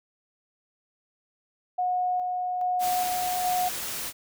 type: tone with tremolo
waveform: sine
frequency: 727 Hz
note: F#5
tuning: 31 cents flat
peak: -23 dBFS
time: 1.78-3.69 s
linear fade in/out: 10 ms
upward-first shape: square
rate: 1.2 Hz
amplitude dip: 30%
type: noise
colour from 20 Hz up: white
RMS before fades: -33 dBFS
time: 2.79-4.13 s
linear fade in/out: 50 ms
effects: none